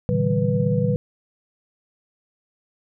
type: tone cluster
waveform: sine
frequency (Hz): 114.4 / 141.9 / 159.2 / 192.2 / 491.8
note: A#2 / C#3 / D#3 / G3 / B4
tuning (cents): -32 / +41 / +40 / -34 / -7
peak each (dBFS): -24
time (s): 0.09-0.96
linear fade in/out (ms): 0
effects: none

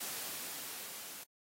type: noise with level ramp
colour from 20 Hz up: white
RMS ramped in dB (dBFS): -40 to -48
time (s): 0-1.24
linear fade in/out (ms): 10
effects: high-pass 150 Hz 12 dB/octave + AAC 48 kbps

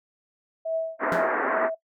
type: tone with tremolo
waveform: sine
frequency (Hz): 650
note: E5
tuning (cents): -24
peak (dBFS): -22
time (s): 0.65-1.75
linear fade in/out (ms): 10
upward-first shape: triangle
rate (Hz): 2.3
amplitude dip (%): 100
type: band-pass noise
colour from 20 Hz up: white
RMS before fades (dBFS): -26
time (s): 0.99-1.7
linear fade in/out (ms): 50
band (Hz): 230 to 1800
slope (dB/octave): 48
type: tone with exponential decay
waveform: sawtooth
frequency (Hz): 174.61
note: F3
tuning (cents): 0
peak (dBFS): -22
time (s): 1.12-1.33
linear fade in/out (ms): 0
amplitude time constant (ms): 44
effects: noise-tail reverb RT60 0.1 s tail -18 dB re dry

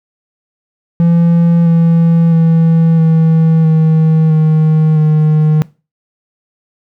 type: tone with pitch steps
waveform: triangle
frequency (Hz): 169.3 / 166.68 / 164.1 / 161.56 / 159.06 / 156.6 / 154.18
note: E3 / E3 / E3 / E3 / D#3 / D#3 / D#3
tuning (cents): +46 / +19 / -8 / -35 / +38 / +11 / -15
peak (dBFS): -4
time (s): 1-5.62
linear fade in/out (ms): 0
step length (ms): 660
effects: noise-tail reverb RT60 0.3 s tail -21 dB re dry

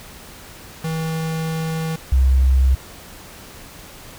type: tone pair in turn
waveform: square / sine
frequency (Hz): 161 / 65.58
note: E3 / C2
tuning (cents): -41 / +5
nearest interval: octave + major third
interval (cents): 1554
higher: first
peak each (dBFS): -22 / -11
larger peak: second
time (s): 0.84-1.96 / 2.12-2.75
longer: first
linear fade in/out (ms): 5
effects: pink hiss -40 dBFS RMS until 4.18 s

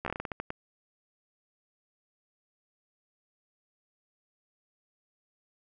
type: slowing click train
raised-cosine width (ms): 0.5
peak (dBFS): -19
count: 11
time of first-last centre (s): 0.05-0.504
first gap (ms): 13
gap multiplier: 1.26
effects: none

